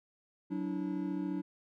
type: tone cluster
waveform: triangle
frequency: 184.8 / 290.1 / 324.3 Hz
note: F#3 / D4 / E4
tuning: -2 / -21 / -28 cents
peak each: -36 / -34 / -37 dBFS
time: 0.5-1.42 s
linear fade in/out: 20 ms
effects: none